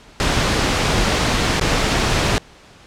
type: noise with dropouts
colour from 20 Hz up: pink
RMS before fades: -17 dBFS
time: 0.2-2.38 s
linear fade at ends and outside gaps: 0 ms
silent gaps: 1.597-1.612 s
effects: pink hiss -45 dBFS RMS until 2.86 s + low-pass 6000 Hz 12 dB/octave